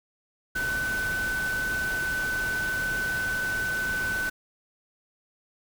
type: tone in noise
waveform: sine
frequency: 1510 Hz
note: F#6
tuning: 35 cents sharp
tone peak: -26 dBFS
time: 0.55-4.3 s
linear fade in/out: 10 ms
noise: pink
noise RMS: -36 dBFS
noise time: 0.55-4.3 s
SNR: +7 dB
effects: none